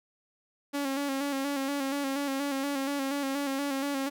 sawtooth tone with vibrato, 277.2 Hz, C#4, in tune, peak -25 dBFS, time 0.73-4.1 s, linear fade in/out 20 ms, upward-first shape square, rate 4.2 Hz, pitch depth 43 cents each way, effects none

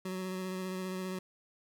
25% pulse tone with vibrato, 186.1 Hz, F#3, 10 cents sharp, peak -32 dBFS, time 0.05-1.19 s, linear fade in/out 5 ms, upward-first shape square, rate 15 Hz, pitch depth 14 cents each way, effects none

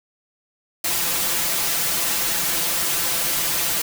white noise with comb filter, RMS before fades -22 dBFS, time 0.84-3.82 s, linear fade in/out 5 ms, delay 5.9 ms, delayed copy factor +0.9, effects none

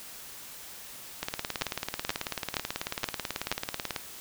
two click trains, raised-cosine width 0.2 ms, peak -9 / -13 dBFS, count 5 / 51, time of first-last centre 1.62-3.516 / 1.23-3.962 s, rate 2.11 / 18.3 Hz, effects white hiss -45 dBFS RMS until 4.2 s

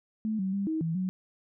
sine tone with pitch steps, 217.6 / 190.4 / 198.6 / 317.6 / 163.6 / 185.6 Hz, A3 / F#3 / G3 / D#4 / E3 / F#3, -19 / +50 / +23 / +36 / -13 / +6 cents, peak -27 dBFS, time 0.25-1.09 s, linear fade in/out 0 ms, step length 140 ms, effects none

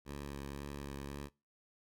10% pulse tone with vibrato, 70.4 Hz, C#2, 27 cents sharp, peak -34 dBFS, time 0.05-1.3 s, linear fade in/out 50 ms, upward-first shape sine, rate 1.9 Hz, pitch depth 23 cents each way, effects noise-tail reverb RT60 0.3 s tail -24 dB re dry

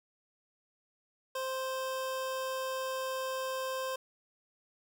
25% pulse tone, 523.3 Hz, C5, in tune, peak -30 dBFS, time 1.35-3.96 s, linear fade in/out 5 ms, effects 10-bit

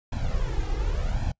brown noise with flanger, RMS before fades -26 dBFS, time 0.12-1.32 s, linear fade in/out 5 ms, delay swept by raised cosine 1.2 to 2.5 ms, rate 0.89 Hz, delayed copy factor +0.8, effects noise-tail reverb RT60 0.1 s tail -25 dB re dry + resampled to 16000 Hz

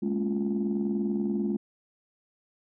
sine chord, Bb minor seventh, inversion third, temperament equal with one note detuned, 207.7 / 227.9 / 277.2 / 349.2 Hz, Ab3 / Bb3 / Db4 / F4, 0 / -39 / 0 / 0 cents, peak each -27 / -33 / -33 / -31 dBFS, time 0.02-1.57 s, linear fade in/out 10 ms, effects tanh soft clip ceiling -19 dBFS

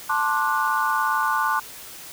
sine chord, D dominant seventh, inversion second, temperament just, 881 / 1057.2 / 1174.7 / 1468.3 Hz, A5 / C6 / D6 / F#6, +2 / +18 / 0 / -14 cents, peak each -25 dBFS, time 0.09-1.6 s, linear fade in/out 10 ms, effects white hiss -40 dBFS RMS until 2.12 s

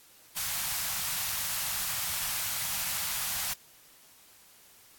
white band-stop noise, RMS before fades -32 dBFS, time 0.36-3.54 s, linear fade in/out 10 ms, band 180 to 720 Hz, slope 24 dB/octave, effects white hiss -57 dBFS RMS until 4.98 s + AAC 64 kbps

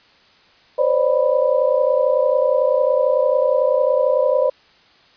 sine tone cluster, 511 / 542 / 598 / 989 Hz, C5 / C#5 / D5 / B5, -41 / -39 / +31 / +2 cents, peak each -18 / -19 / -18 / -27 dBFS, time 0.78-4.5 s, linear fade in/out 10 ms, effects white hiss -52 dBFS RMS until 5.16 s + resampled to 11025 Hz

